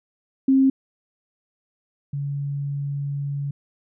sine tone pair in turn, 267.3 / 141.6 Hz, C4 / C#3, +37 / +37 cents, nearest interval major seventh, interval 1100 cents, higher first, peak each -13 / -24 dBFS, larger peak first, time 0.48-0.7 / 2.13-3.51 s, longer second, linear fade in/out 5 ms, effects none

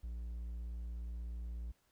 triangle tone, 58.27 Hz, A#1, in tune, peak -38 dBFS, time 0.03-1.72 s, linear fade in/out 10 ms, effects pink hiss -75 dBFS RMS until 1.91 s

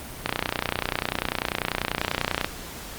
click train, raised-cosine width 0.3 ms, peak -6 dBFS, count 67, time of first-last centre 0.26-2.445 s, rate 30.2 Hz, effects pink hiss -38 dBFS RMS until 2.98 s + Opus 32 kbps

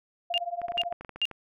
sine tone with tremolo, 695 Hz, F5, 9 cents flat, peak -26 dBFS, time 0.3-0.93 s, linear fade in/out 5 ms, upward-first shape triangle, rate 18 Hz, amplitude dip 100%
sine tone bursts, 2810 Hz, F7, 10 cents sharp, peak -23 dBFS, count 3, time 0.34-1.254 s, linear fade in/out 0 ms, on 38 ms, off 400 ms
clicks, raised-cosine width 0.5 ms, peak -26 dBFS, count 11, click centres 0.617 / 0.684 / 0.72 / 0.773 / 0.835 / 0.925 / 1.01 / 1.048 / 1.093 / 1.16 / 1.313 s
effects none

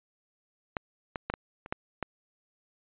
clicks, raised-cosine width 0.5 ms, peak -15 / -17 / -15 / -15 / -28 / -15 / -16 dBFS, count 7, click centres 0.768 / 1.158 / 1.3 / 1.339 / 1.661 / 1.725 / 2.027 s, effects resampled to 8000 Hz

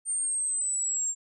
sine linear sweep, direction down, 8800 to 7400 Hz, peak -26 dBFS, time 0.05-1.15 s, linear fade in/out 50 ms, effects none

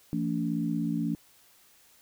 sine tone cluster, 168.4 / 225 / 286.6 Hz, E3 / A3 / D4, +37 / +39 / -42 cents, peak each -31 dBFS, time 0.13-1.15 s, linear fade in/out 0 ms, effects white hiss -60 dBFS RMS until 2.01 s

